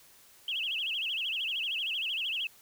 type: tone with vibrato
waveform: sine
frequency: 2936 Hz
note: F#7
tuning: 14 cents flat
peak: -30 dBFS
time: 0.48-2.47 s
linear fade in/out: 2 ms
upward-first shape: sine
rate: 13 Hz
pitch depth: 220 cents each way
effects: white hiss -58 dBFS RMS until 2.61 s